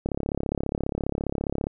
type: click train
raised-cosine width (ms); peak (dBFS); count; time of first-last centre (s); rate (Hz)
2; -13; 57; 0.06-1.669; 34.8
effects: none